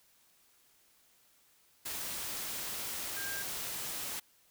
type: tone in noise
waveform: sine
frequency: 1600 Hz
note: G6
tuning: 35 cents sharp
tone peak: -40 dBFS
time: 3.16-3.43 s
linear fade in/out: 10 ms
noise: white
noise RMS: -39 dBFS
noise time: 1.85-4.2 s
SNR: -4 dB
effects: white hiss -67 dBFS RMS until 4.5 s